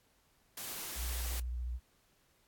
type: noise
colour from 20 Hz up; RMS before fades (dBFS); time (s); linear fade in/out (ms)
white; -42; 0.57-1.4; 5
type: tone with vibrato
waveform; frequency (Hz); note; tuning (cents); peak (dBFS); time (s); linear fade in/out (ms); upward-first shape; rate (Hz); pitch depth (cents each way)
sine; 60.7; B1; -29; -35; 0.95-1.8; 50; triangle; 14; 59
effects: pink hiss -71 dBFS RMS until 2.47 s + AAC 64 kbps